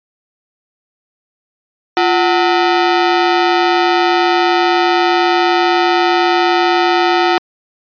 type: ring-modulated tone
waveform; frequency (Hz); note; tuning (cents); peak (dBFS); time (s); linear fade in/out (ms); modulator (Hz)
sawtooth; 547; C#5; -23; -3; 1.97-7.38; 0; 198
effects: resampled to 11025 Hz